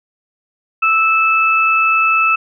sine tone pair together, 1315.6 / 2622 Hz, E6 / E7, -4 / -10 cents, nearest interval octave, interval 1194 cents, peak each -13 dBFS, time 0.82-2.36 s, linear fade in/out 10 ms, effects none

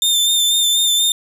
sawtooth tone with vibrato, 3587 Hz, A7, 33 cents sharp, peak -10 dBFS, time 0.02-1.12 s, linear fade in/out 2 ms, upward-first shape sine, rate 4.1 Hz, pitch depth 28 cents each way, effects none

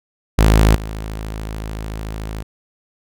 sawtooth tone with level steps, 53.6 Hz, A1, 45 cents flat, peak -5 / -21 dBFS, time 0.38-2.43 s, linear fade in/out 10 ms, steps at 0.75 s, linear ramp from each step 10 ms, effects none

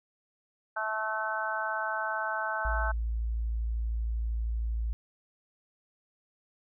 harmonic tone, 217.8 Hz, A3, 17 cents flat, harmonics 3 / 4 / 5 / 6 / 7, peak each -37 / -35 / -39 / -37 / -33 dBFS, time 0.76-2.92 s, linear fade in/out 10 ms
sine tone, 56.4 Hz, A1, 44 cents sharp, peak -28 dBFS, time 2.65-4.93 s, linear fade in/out 0 ms
effects none

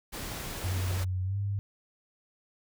pink noise, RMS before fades -38 dBFS, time 0.12-1.05 s, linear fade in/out 20 ms
sine tone with pitch glide, 92.4 to 100.18 Hz, F#2 to G2, -2 to +38 cents, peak -28 dBFS, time 0.64-1.59 s, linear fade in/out 0 ms, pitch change +140 cents, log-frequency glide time 1.23-1.37 s
effects none

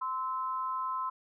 sine tone pair together, 1035 / 1304 Hz, C6 / E6, -19 / -19 cents, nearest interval major third, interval 400 cents, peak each -32 / -37 dBFS, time 0.01-1.1 s, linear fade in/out 10 ms, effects none

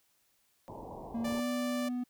white low-pass noise, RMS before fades -45 dBFS, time 0.68-1.4 s, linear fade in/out 0 ms, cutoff 1000 Hz, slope 96 dB/octave
triangle tone with pitch glide, 230.6 to 247.2 Hz, A#3 to B3, -19 to +2 cents, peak -30 dBFS, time 1.14-2.04 s, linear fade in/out 10 ms, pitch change +121 cents, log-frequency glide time 1.24-1.47 s
sawtooth tone, 587.3 Hz, D5, in tune, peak -32 dBFS, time 1.24-1.89 s, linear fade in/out 10 ms
effects white hiss -72 dBFS RMS until 2.09 s

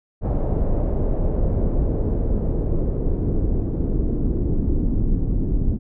brown noise with low-pass filter sweep, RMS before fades -20 dBFS, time 0.21-5.79 s, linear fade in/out 50 ms, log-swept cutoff 630 to 280 Hz, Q 1.7, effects none

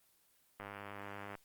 click train, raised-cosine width 0.5 ms, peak -30 dBFS, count 77, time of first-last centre 0.6-1.352 s, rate 101 Hz, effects white hiss -71 dBFS RMS until 1.44 s + Opus 24 kbps

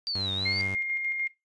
sine linear two-way sweep, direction down then up, 4706 to 3619 to 4706 Hz, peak -28 dBFS, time 0.07-0.61 s, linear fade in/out 0 ms, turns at 0.33 s
sawtooth tone, 96.2 Hz, G2, 32 cents flat, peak -30 dBFS, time 0.15-0.75 s, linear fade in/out 5 ms
sine tone with tremolo, 2126 Hz, C7, 27 cents sharp, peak -26 dBFS, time 0.45-1.28 s, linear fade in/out 10 ms, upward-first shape square, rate 6.7 Hz, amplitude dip 35%
effects noise-tail reverb RT60 0.2 s tail -19 dB re dry + resampled to 22050 Hz

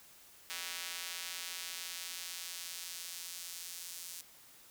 square tone with high-pass filter sweep, 87.4 Hz, F2, 2 cents sharp, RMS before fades -44 dBFS, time 0.5-4.21 s, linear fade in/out 0 ms, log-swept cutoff 2400 to 6300 Hz, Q 0.73, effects white hiss -59 dBFS RMS until 4.7 s

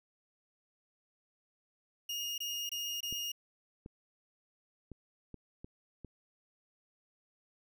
30% pulse tone bursts, 2849 Hz, F7, 34 cents sharp, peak -33 dBFS, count 4, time 2.09-3.319 s, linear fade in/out 5 ms, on 290 ms, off 23 ms
clicks, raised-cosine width 3 ms, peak -33 dBFS, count 6, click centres 3.126 / 3.861 / 4.917 / 5.343 / 5.645 / 6.047 s
effects none

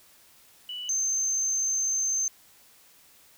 sine tone pair in turn, 2960 / 6272 Hz, F#7 / G8, 0 / 0 cents, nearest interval octave + minor second, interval 1300 cents, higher second, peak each -33 / -23 dBFS, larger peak second, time 0.69-0.89 / 0.89-2.28 s, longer second, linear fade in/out 2 ms, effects tanh soft clip ceiling -20 dBFS + white hiss -57 dBFS RMS until 3.37 s

